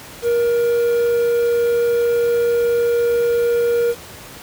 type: tone with quantisation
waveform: triangle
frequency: 472.6 Hz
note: A#4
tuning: 24 cents sharp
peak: -12 dBFS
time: 0.22-3.95 s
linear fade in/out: 50 ms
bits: 6
effects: pink hiss -37 dBFS RMS until 4.42 s + high-pass 60 Hz 12 dB/octave